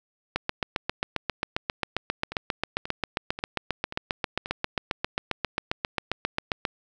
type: two click trains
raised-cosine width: 0.3 ms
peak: -19 / -9 dBFS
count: 5 / 48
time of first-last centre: 2.32-4.459 / 0.36-6.652 s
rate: 1.87 / 7.47 Hz
effects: none